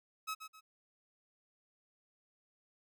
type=tone with echo; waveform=sawtooth; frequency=1283 Hz; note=E6; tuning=47 cents flat; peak=-33 dBFS; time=0.27-0.35 s; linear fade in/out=20 ms; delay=130 ms; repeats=2; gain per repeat=-9 dB; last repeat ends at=0.61 s; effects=none